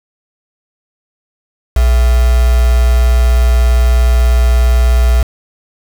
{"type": "tone with quantisation", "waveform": "sine", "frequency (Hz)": 60.6, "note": "B1", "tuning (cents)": -32, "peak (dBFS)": -6, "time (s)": [1.76, 5.23], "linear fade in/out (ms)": 5, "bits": 3, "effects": []}